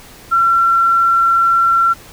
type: tone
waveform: sine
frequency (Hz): 1359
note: F6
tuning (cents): -48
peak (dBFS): -9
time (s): 0.31-1.94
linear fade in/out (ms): 20
effects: pink hiss -39 dBFS RMS until 2.12 s